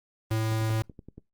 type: tone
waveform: square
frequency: 110.7 Hz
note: A2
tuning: 11 cents sharp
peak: -25 dBFS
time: 0.31-0.82 s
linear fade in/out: 0 ms
type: click train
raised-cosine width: 3 ms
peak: -30 dBFS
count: 8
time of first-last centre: 0.52-1.18 s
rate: 10.6 Hz
effects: noise-tail reverb RT60 0.2 s tail -25 dB re dry + Opus 24 kbps